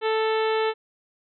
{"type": "harmonic tone with a mistuned harmonic", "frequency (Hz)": 440, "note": "A4", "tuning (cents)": 0, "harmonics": [1, 2, 3, 4, 5, 6, 7, 8, 9], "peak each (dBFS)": [-22, -28, -32, -34, -36, -38, -39, -40, -41], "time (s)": [0.01, 0.74], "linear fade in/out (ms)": 50, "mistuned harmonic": 6, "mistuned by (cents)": 18, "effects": []}